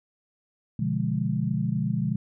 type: chord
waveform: sine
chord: B diminished seventh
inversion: none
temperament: equal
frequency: 123.47 / 146.83 / 174.61 / 207.7 Hz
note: B2 / D3 / F3 / Ab3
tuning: 0 / 0 / 0 / 0 cents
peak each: -29 dBFS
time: 0.79-2.16 s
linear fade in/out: 5 ms
effects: none